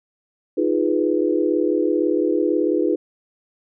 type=chord; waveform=sine; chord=F half-diminished seventh; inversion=third; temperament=equal; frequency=311.1 / 349.2 / 415.3 / 493.9 Hz; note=Eb4 / F4 / Ab4 / Cb5; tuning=0 / 0 / 0 / 0 cents; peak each=-21 / -21 / -23 / -24 dBFS; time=0.57-2.96 s; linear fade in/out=10 ms; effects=none

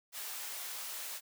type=high-pass noise; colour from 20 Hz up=white; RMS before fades=-42 dBFS; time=0.12-1.21 s; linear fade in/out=50 ms; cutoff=590 Hz; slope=12 dB/octave; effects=none

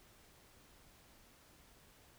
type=silence; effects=pink hiss -64 dBFS RMS until 2.18 s

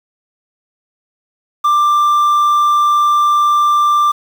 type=tone with quantisation; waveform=triangle; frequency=1183 Hz; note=D6; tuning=12 cents sharp; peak=-7 dBFS; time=1.64-4.12 s; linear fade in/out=10 ms; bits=6; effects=none

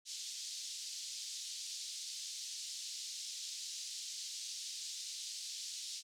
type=band-pass noise; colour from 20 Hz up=pink; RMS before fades=-45 dBFS; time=0.05-6.03 s; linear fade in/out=50 ms; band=3900 to 7400 Hz; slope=24 dB/octave; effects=none

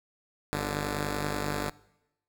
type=tone pair together; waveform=5% pulse; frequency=50.35 / 146.83 Hz; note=G1 / D3; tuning=+47 / 0 cents; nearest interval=octave + perfect fifth; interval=1853 cents; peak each=-21 dBFS; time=0.53-1.7 s; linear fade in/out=0 ms; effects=noise-tail reverb RT60 0.9 s tail -22 dB re dry

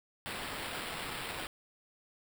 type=noise with sample-and-hold; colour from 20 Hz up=white; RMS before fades=-40 dBFS; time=0.26-1.47 s; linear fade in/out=0 ms; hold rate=6300 Hz; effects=none

